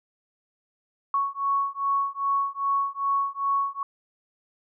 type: beating tone pair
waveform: sine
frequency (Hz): 1108.7 / 1111.2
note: C#6 / C#6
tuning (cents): 0 / +4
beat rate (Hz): 2.5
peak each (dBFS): -26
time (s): 1.14-3.83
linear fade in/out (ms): 2
effects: none